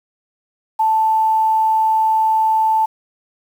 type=tone with quantisation; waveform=sine; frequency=880 Hz; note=A5; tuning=in tune; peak=-12 dBFS; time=0.79-2.86 s; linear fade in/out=10 ms; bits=7; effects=none